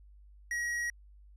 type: tone with tanh clipping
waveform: triangle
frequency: 1903 Hz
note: A#6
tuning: 35 cents sharp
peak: -33 dBFS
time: 0.51-0.9 s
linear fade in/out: 2 ms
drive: 15 dB
effects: added 50 Hz sine -53 dBFS peak until 1.36 s + resampled to 32000 Hz